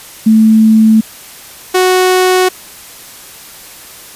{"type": "tone pair in turn", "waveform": ["sine", "sawtooth"], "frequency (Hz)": [220, 369.1], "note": ["A3", "F#4"], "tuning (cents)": [0, -4], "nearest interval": "major sixth", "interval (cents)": 896, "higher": "second", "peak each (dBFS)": -3, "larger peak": "neither", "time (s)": [[0.26, 1.01], [1.74, 2.49]], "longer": "neither", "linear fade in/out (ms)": 10, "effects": ["white hiss -33 dBFS RMS until 4.15 s", "resampled to 32000 Hz"]}